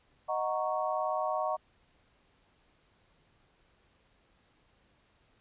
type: chord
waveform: sine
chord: D# minor seventh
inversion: none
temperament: equal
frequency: 622.3 / 740 / 932.3 / 1108.7 Hz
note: D#5 / F#5 / A#5 / C#6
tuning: 0 / 0 / 0 / 0 cents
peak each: -33 / -34 / -37 / -35 dBFS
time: 0.28-1.57 s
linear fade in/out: 20 ms
effects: pink hiss -68 dBFS RMS until 5.4 s + resampled to 8000 Hz